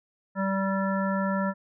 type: harmonic tone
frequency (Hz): 193.8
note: G3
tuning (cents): -20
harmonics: 1 / 3 / 5 / 7 / 9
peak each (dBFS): -26 / -31 / -33 / -34 / -36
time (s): 0.35-1.54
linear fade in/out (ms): 50
effects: none